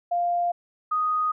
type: tone pair in turn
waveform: sine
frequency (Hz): 698.5 / 1244.6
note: F5 / D#6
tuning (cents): 0 / 0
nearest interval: minor seventh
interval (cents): 1000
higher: second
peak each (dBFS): -21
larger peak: neither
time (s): 0.11-0.52 / 0.91-1.32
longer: neither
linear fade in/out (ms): 10
effects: none